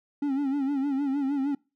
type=tone with vibrato; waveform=triangle; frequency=277.2 Hz; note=C#4; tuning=in tune; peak=-22 dBFS; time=0.22-1.55 s; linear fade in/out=5 ms; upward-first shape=sine; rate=6.5 Hz; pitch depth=85 cents each way; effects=noise-tail reverb RT60 0.3 s tail -25 dB re dry